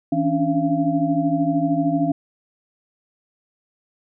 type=tone cluster; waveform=sine; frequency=161.6 / 277.2 / 290.3 / 683 Hz; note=E3 / C#4 / D4 / F5; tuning=-34 / 0 / -20 / -39 cents; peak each=-25 / -21 / -22 / -24 dBFS; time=0.12-2.12 s; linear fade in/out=5 ms; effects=none